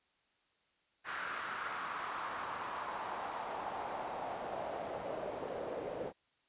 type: noise with band-pass filter sweep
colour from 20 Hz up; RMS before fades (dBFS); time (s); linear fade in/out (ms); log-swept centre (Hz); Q
pink; -41; 1.04-6.13; 50; 1500 to 480; 2.7
effects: white hiss -75 dBFS RMS until 6.48 s + resampled to 8000 Hz